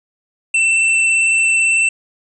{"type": "tone with vibrato", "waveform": "square", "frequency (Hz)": 2678, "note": "E7", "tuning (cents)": 27, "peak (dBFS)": -12, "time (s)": [0.54, 1.89], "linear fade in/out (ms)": 5, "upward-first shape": "sine", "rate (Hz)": 18, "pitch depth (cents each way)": 11, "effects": ["resampled to 22050 Hz"]}